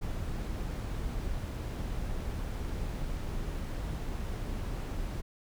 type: noise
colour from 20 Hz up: brown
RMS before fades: -35 dBFS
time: 0.01-5.22 s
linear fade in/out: 20 ms
effects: none